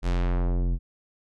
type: tone with low-pass filter sweep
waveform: square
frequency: 44.19 Hz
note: F1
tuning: 21 cents sharp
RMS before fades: -24 dBFS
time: 0.02-0.79 s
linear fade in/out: 50 ms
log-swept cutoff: 8700 to 170 Hz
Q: 0.74
effects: none